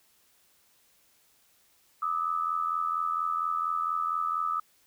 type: tone pair together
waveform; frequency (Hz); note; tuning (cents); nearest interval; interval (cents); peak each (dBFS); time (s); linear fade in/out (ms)
sine; 1200 / 1284.3; D6 / E6; +37 / -46; minor second; 117; -30 / -29; 2.02-4.6; 5
effects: white hiss -65 dBFS RMS until 4.86 s